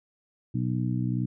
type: harmonic tone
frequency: 61.8 Hz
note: B1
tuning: 2 cents sharp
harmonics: 2 / 3 / 4 / 5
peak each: -27 / -31 / -33 / -35 dBFS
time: 0.54-1.26 s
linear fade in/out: 10 ms
effects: none